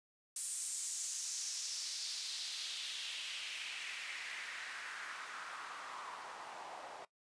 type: noise with band-pass filter sweep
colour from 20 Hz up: white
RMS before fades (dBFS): -44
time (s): 0.36-7.05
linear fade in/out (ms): 2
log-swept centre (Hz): 9000 to 720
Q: 2.5
effects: noise-tail reverb RT60 0.1 s tail -19 dB re dry + resampled to 22050 Hz